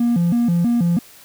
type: tone with vibrato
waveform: triangle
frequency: 202 Hz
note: G#3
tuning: 48 cents flat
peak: -11 dBFS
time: 0-0.99 s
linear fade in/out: 5 ms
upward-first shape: square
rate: 3.1 Hz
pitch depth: 280 cents each way
effects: tanh soft clip ceiling -9 dBFS + white hiss -45 dBFS RMS until 1.24 s